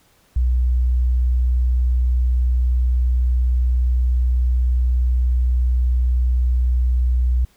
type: tone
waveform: sine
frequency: 61.74 Hz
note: B1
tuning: in tune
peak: -14 dBFS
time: 0.36-7.45 s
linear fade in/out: 5 ms
effects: pink hiss -57 dBFS RMS until 7.56 s